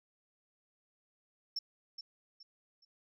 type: tone with echo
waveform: sine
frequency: 5400 Hz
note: E8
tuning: 41 cents sharp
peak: -32 dBFS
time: 1.56-1.59 s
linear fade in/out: 5 ms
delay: 420 ms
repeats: 3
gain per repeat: -10 dB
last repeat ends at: 2.85 s
effects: tanh soft clip ceiling -31 dBFS